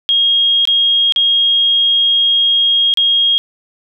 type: tone with dropouts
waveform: sine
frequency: 3260 Hz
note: G#7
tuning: 33 cents flat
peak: -9 dBFS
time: 0.09-3.38 s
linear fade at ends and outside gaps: 0 ms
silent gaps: 0.653-0.674 / 1.123-1.161 / 2.939-2.973 s
effects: none